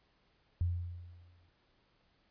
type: tone with exponential decay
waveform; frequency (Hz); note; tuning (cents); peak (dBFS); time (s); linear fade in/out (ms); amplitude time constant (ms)
sine; 87.31; F2; 0; -27; 0.61-1.49; 0; 190
effects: pink hiss -72 dBFS RMS until 2.3 s + resampled to 11025 Hz